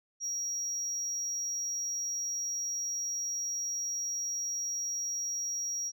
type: tone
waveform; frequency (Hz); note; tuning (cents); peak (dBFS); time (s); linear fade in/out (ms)
sine; 5670; F8; +25; -29; 0.2-5.92; 50
effects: tanh soft clip ceiling -31 dBFS